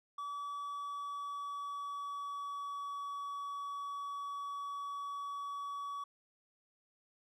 triangle tone with pitch glide, 1146 to 1134.8 Hz, D6 to C#6, -43 to +40 cents, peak -37 dBFS, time 0.18-6.04 s, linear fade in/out 5 ms, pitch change -17 cents, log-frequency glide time 0.46-3 s, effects none

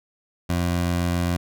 20% pulse tone, 87.31 Hz, F2, in tune, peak -16 dBFS, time 0.49-1.37 s, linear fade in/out 10 ms, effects none

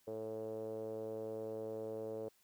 5% pulse tone with low-pass filter, 110 Hz, A2, in tune, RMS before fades -43 dBFS, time 0.07-2.29 s, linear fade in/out 10 ms, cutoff 490 Hz, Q 8.3, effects white hiss -72 dBFS RMS until 2.43 s

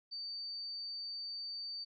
sine tone, 4596 Hz, D8, 38 cents flat, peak -40 dBFS, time 0.11-1.85 s, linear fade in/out 20 ms, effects none

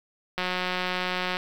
click train, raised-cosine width 0.3 ms, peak -12 dBFS, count 181, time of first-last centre 0.38-1.369 s, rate 182 Hz, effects 7-bit

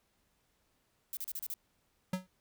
violet noise bursts, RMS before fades -39 dBFS, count 6, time 1.13-1.539 s, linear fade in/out 0 ms, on 39 ms, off 35 ms
square tone with exponential decay, 185 Hz, F#3, in tune, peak -29 dBFS, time 2.13-2.27 s, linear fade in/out 5 ms, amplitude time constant 30 ms
effects pink hiss -75 dBFS RMS until 2.4 s

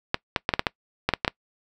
clicks, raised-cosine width 0.3 ms, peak -4 dBFS, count 10, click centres 0.144 / 0.362 / 0.491 / 0.538 / 0.594 / 0.668 / 1.09 / 1.137 / 1.248 / 1.279 s, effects noise-tail reverb RT60 0.1 s tail -24 dB re dry

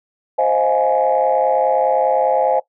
sine chord, F minor seventh, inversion second, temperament just, 523.8 / 628.6 / 698.5 / 838.1 Hz, C5 / Eb5 / F5 / Ab5, +2 / +18 / 0 / +16 cents, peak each -17 / -19 / -20 / -17 dBFS, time 0.38-2.6 s, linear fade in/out 10 ms, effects noise-tail reverb RT60 0.1 s tail -18 dB re dry + tanh soft clip ceiling -5 dBFS

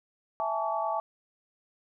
sine chord, A major seventh, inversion second, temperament equal with one note detuned, 659.3 / 830.6 / 880 / 1136.6 Hz, E5 / G#5 / A5 / C#6, 0 / 0 / 0 / +43 cents, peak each -32 / -34 / -32 / -34 dBFS, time 0.4-1 s, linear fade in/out 0 ms, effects none

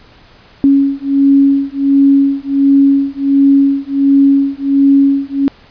sine beating tone pair, 276.2 / 277.6 Hz, C#4 / C#4, -6 / +3 cents, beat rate 1.4 Hz, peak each -10 dBFS, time 0.64-5.48 s, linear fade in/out 0 ms, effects pink hiss -43 dBFS RMS until 5.7 s + resampled to 11025 Hz

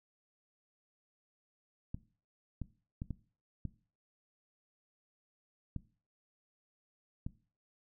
clicks, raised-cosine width 5 ms, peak -26 dBFS, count 7, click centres 1.945 / 2.617 / 3.019 / 3.107 / 3.653 / 5.763 / 7.265 s, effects noise-tail reverb RT60 0.4 s tail -18 dB re dry

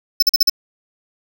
square tone bursts, 5274 Hz, E8, in tune, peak -9 dBFS, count 5, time 0.2-0.497 s, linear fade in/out 5 ms, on 25 ms, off 43 ms, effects none

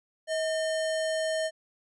sine tone with sample-and-hold, 637 Hz, D#5, 41 cents sharp, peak -26 dBFS, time 0.27-1.51 s, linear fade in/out 50 ms, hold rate 2450 Hz, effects resampled to 24000 Hz

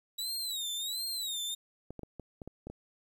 sawtooth tone with vibrato, 3858 Hz, B7, 41 cents flat, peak -31 dBFS, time 0.18-1.55 s, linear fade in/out 10 ms, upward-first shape sine, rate 1.4 Hz, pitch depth 150 cents each way
clicks, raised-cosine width 2 ms, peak -29 dBFS, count 8, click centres 1.906 / 1.993 / 2.033 / 2.197 / 2.418 / 2.476 / 2.67 / 2.7 s
effects 11-bit

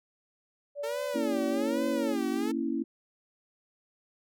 sine tone with pitch glide, 576 to 557.7 Hz, D5 to C#5, -34 to +10 cents, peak -32 dBFS, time 0.75-2.16 s, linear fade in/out 50 ms, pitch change -56 cents, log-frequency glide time 1.51-1.6 s
sawtooth tone with vibrato, 439.5 Hz, A4, 2 cents flat, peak -31 dBFS, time 0.83-2.52 s, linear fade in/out 10 ms, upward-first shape sine, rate 1.2 Hz, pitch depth 250 cents each way
sine chord, A# diminished, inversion none, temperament equal, 233.1 / 277.2 / 329.6 Hz, A#3 / C#4 / E4, 0 / 0 / 0 cents, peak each -33 / -32 / -32 dBFS, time 1.14-2.84 s, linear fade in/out 20 ms
effects none

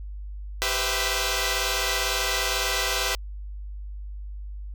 5% pulse chord, C major seventh, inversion second, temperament equal with one note detuned, 392 / 493.9 / 516 / 659.3 Hz, G4 / B4 / C5 / E5, 0 / 0 / -24 / 0 cents, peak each -18 dBFS, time 0.62-3.15 s, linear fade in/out 0 ms, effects added 50 Hz sine -33 dBFS peak until 4.74 s

